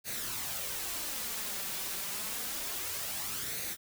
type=noise with flanger; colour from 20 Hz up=white; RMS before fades=-37 dBFS; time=0.04-3.77 s; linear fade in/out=50 ms; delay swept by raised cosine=0.47 to 5.27 ms; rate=0.28 Hz; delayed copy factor=+0.5; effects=none